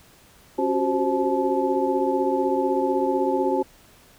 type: tone cluster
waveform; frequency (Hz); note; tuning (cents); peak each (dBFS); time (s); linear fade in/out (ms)
sine; 273 / 364.5 / 380.4 / 527 / 865; C#4 / F#4 / F#4 / C5 / A5; -26 / -26 / +48 / +12 / -30; -26; 0.58-3.63; 10
effects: pink hiss -53 dBFS RMS until 4.18 s